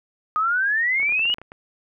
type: exponential sweep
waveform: sine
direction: up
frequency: 1233 to 2960 Hz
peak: -18 dBFS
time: 0.36-1.34 s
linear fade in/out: 0 ms
type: clicks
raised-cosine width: 0.5 ms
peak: -24 dBFS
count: 11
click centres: 1 / 1.03 / 1.093 / 1.123 / 1.194 / 1.254 / 1.3 / 1.344 / 1.384 / 1.416 / 1.519 s
effects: none